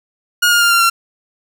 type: tone with pitch steps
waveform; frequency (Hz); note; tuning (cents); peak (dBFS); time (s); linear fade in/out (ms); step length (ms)
sawtooth; 1434 / 1416.7 / 1399.6 / 1382.8 / 1366.1; F6 / F6 / F6 / F6 / F6; +45 / +24 / +3 / -18 / -39; -6; 0.42-0.9; 10; 96
effects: none